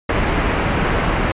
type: low-pass noise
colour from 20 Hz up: pink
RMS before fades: -18 dBFS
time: 0.09-1.32 s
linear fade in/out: 5 ms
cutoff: 2600 Hz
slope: 24 dB/octave
effects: resampled to 8000 Hz